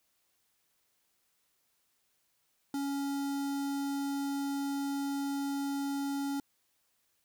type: tone with notch filter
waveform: square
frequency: 279.2 Hz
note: C#4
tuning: 13 cents sharp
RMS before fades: -34 dBFS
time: 2.74-6.4 s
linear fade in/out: 2 ms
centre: 2300 Hz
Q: 1.1
effects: white hiss -75 dBFS RMS until 7.24 s